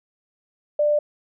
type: tone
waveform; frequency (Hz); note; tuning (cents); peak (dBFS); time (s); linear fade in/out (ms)
sine; 593; D5; +17; -16; 0.79-0.99; 5
effects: none